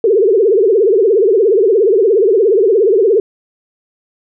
sine tone with vibrato, 416.9 Hz, G#4, 7 cents sharp, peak -7 dBFS, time 0.04-3.2 s, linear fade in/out 2 ms, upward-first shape triangle, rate 17 Hz, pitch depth 260 cents each way, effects none

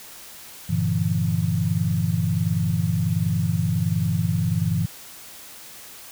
sine chord, E half-diminished seventh, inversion first, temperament equal with one note detuned, 98 / 116.54 / 146.83 / 168.18 Hz, G2 / Bb2 / D3 / E3, 0 / 0 / 0 / +35 cents, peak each -25 / -26 / -27 / -23 dBFS, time 0.69-4.86 s, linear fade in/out 10 ms, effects white hiss -42 dBFS RMS until 6.11 s

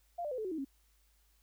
sine tone with pitch steps, 694 / 593.8 / 508 / 434.7 / 371.9 / 318.2 / 272.3 Hz, F5 / D5 / B4 / A4 / F#4 / D#4 / C#4, -11 / +19 / +49 / -21 / +9 / +39 / -31 cents, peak -35 dBFS, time 0.18-0.649 s, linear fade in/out 10 ms, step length 67 ms, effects added 52 Hz sine -68 dBFS peak until 1.42 s + white hiss -73 dBFS RMS until 1.42 s

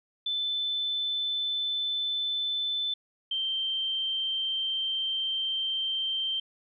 sine tone pair in turn, 3520 / 3136 Hz, A7 / G7, 0 / 0 cents, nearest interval major second, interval 200 cents, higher first, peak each -27 dBFS, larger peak neither, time 0.26-2.94 / 3.31-6.4 s, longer second, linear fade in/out 5 ms, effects none

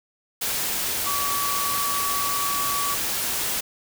sine tone in noise, 1139 Hz, C#6, 47 cents sharp, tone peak -26 dBFS, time 1.06-2.95 s, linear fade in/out 10 ms, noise white, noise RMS -26 dBFS, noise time 0.41-3.61 s, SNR -3 dB, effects none

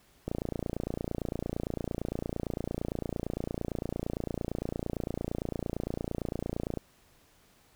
click train, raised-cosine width 2 ms, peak -19 dBFS, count 188, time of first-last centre 0.28-6.773 s, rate 28.8 Hz, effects pink hiss -63 dBFS RMS until 7.75 s

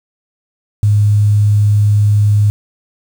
sine tone with quantisation, 103.83 Hz, G#2, in tune, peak -7 dBFS, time 0.83-2.5 s, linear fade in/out 0 ms, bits 6, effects none

